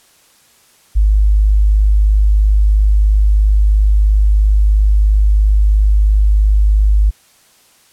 sine tone, 51.5 Hz, G#1, 14 cents flat, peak -7 dBFS, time 0.95-7.11 s, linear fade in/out 20 ms, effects white hiss -50 dBFS RMS until 7.92 s + low-pass 12000 Hz 12 dB/octave

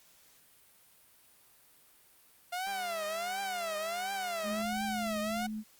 sawtooth tone with vibrato, 698 Hz, F5, 1 cent flat, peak -30 dBFS, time 2.52-5.47 s, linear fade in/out 10 ms, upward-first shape triangle, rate 1.4 Hz, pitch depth 230 cents each way
click train, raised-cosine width 0.5 ms, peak -36 dBFS, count 391, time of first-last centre 2.67-4.62 s, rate 200 Hz
sine tone with pitch glide, 212.9 to 215.7 Hz, G#3 to A3, +43 to -34 cents, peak -35 dBFS, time 4.43-5.64 s, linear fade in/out 50 ms, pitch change +23 cents, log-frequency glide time 4.78-5.47 s
effects white hiss -62 dBFS RMS until 5.79 s + Opus 48 kbps

